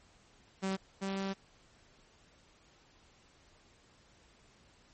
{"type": "tone pair in turn", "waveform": "sawtooth", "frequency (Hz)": [191.8, 194.25], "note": ["G3", "G3"], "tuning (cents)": [-37, -16], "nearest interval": "unison", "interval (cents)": 21, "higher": "second", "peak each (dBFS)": [-28, -30], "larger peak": "first", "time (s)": [[0.62, 0.77], [1.01, 1.34]], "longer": "second", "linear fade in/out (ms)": 20, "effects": ["pink hiss -64 dBFS RMS until 4.93 s", "MP3 32 kbps"]}